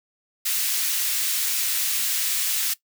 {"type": "high-pass noise", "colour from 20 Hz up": "white", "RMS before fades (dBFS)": -24, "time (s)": [0.45, 2.74], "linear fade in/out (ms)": 10, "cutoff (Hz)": 2100, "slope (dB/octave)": 12, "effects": ["noise-tail reverb RT60 0.1 s tail -18 dB re dry"]}